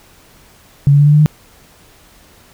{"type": "tone with pitch steps", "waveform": "sine", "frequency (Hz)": [141.2, 143.34, 145.51, 147.71, 149.94, 152.21], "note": ["C#3", "D3", "D3", "D3", "D3", "D#3"], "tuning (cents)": [32, -42, -16, 10, 36, -38], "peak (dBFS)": -5, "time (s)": [0.87, 1.26], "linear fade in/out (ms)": 0, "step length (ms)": 65, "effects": ["pink hiss -46 dBFS RMS until 2.53 s"]}